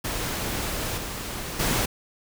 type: noise with level steps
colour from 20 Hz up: pink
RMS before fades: -29 / -33 / -24 dBFS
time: 0.04-1.86 s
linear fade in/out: 10 ms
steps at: 0.97 / 1.59 s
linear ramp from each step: 10 ms
effects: none